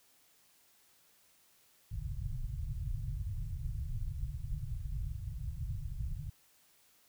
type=low-pass noise; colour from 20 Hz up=pink; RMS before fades=-38 dBFS; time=1.91-6.3 s; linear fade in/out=10 ms; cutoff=150 Hz; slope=96 dB/octave; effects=white hiss -67 dBFS RMS until 7.08 s